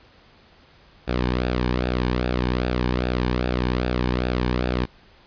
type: tone with flanger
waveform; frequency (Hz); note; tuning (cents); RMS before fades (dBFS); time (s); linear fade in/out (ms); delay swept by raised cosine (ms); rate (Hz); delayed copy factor
sawtooth; 61.74; B1; 0; -23; 1.07-4.86; 20; 0.96 to 1.53; 2.5; -0.6
effects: pink hiss -53 dBFS RMS until 5.26 s + resampled to 11025 Hz